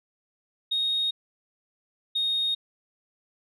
sine tone pair in turn, 3729 / 3716 Hz, A#7 / A#7, 0 / -6 cents, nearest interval unison, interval 6 cents, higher first, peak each -22 dBFS, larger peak neither, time 0.71-1.11 / 2.15-2.55 s, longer neither, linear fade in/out 10 ms, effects tanh soft clip ceiling -19 dBFS

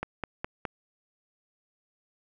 click train, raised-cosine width 0.5 ms, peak -16 dBFS, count 4, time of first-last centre 0.03-0.652 s, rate 4.82 Hz, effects none

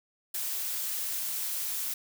blue noise, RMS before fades -33 dBFS, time 0.34-1.94 s, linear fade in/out 5 ms, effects none

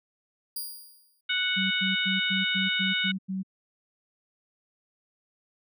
5% pulse tone with exponential decay, 4821 Hz, D8, 45 cents sharp, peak -23 dBFS, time 0.56-1.21 s, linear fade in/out 5 ms, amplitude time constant 140 ms
harmonic tone, 739 Hz, F#5, 2 cents flat, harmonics 2 / 3 / 4 / 5, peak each -30 / -30 / -30 / -30 dBFS, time 1.29-3.12 s, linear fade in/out 10 ms
sine tone bursts, 190 Hz, F#3, 46 cents sharp, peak -28 dBFS, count 8, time 1.56-3.432 s, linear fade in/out 20 ms, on 150 ms, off 96 ms
effects none

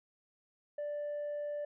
sine tone with tanh clipping, 587.3 Hz, D5, in tune, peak -36 dBFS, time 0.78-1.65 s, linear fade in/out 5 ms, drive 1 dB, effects none

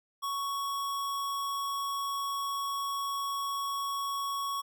square tone, 1113 Hz, C#6, 7 cents sharp, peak -32 dBFS, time 0.22-4.62 s, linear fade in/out 20 ms, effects none

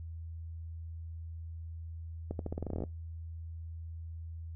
accelerating click train, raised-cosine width 2 ms, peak -23 dBFS, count 14, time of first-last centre 2.31-2.838 s, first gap 82 ms, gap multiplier 0.87, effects noise-tail reverb RT60 0.2 s tail -21 dB re dry + added 82 Hz sine -40 dBFS peak until 4.55 s

